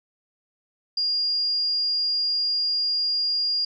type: tone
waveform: sine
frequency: 4827 Hz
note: D8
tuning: 47 cents sharp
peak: -21 dBFS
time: 0.97-3.65 s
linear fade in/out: 5 ms
effects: none